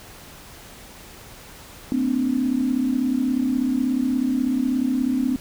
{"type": "tone cluster", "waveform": "sine", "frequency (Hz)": [224.7, 256.4, 292.9], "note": ["A3", "C4", "D4"], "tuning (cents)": [37, -35, -5], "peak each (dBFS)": [-28, -20, -26], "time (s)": [1.92, 5.36], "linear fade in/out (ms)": 0, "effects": ["pink hiss -43 dBFS RMS until 5.4 s"]}